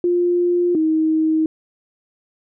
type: tone pair in turn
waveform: sine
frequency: 351.6 / 316 Hz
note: F4 / D#4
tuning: +12 / +27 cents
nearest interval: major second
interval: 185 cents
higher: first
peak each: -14 dBFS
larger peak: neither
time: 0.04-0.75 / 0.75-1.46 s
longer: neither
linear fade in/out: 2 ms
effects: none